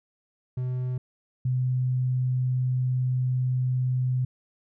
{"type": "tone pair in turn", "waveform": ["triangle", "sine"], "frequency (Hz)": [126.5, 127.31], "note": ["B2", "C3"], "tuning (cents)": [42, -47], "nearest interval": "unison", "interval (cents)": 11, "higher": "second", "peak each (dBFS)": [-24, -22], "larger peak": "second", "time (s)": [[0.57, 0.98], [1.45, 4.25]], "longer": "second", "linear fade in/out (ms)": 5, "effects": []}